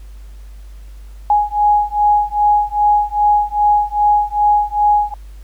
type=beating tone pair; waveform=sine; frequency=830.6 / 833.1 Hz; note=G#5 / G#5; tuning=0 / +5 cents; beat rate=2.5 Hz; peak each=-14 dBFS; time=1.3-5.14 s; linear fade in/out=2 ms; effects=added 50 Hz sine -32 dBFS peak until 5.43 s + pink hiss -52 dBFS RMS until 5.43 s